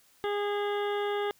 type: harmonic tone with a mistuned harmonic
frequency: 410 Hz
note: G#4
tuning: 22 cents flat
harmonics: 1 / 2 / 3 / 4 / 5 / 7 / 8 / 9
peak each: -29 / -35 / -39 / -41 / -43 / -46 / -47 / -48 dBFS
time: 0.24-1.31 s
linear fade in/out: 0 ms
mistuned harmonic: 9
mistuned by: -55 cents
effects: white hiss -63 dBFS RMS until 1.39 s